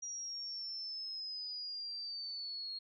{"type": "linear sweep", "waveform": "sine", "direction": "down", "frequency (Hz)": [5740, 4259], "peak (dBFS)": -40, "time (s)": [0.02, 2.79], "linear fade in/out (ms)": 10, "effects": []}